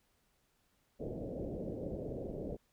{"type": "low-pass noise", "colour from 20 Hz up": "white", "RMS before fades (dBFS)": -41, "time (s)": [0.99, 2.57], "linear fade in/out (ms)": 20, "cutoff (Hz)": 580, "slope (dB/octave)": 48, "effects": ["pink hiss -75 dBFS RMS until 2.72 s"]}